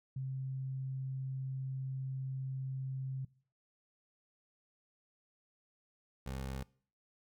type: tone pair in turn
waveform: sine / 20% pulse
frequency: 132.5 / 66.25 Hz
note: C3 / C2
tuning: +22 / +22 cents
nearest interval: octave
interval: 1200 cents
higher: first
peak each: -36 / -34 dBFS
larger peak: second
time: 0.16-3.25 / 6.26-6.63 s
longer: first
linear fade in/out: 5 ms
effects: noise-tail reverb RT60 0.5 s tail -23 dB re dry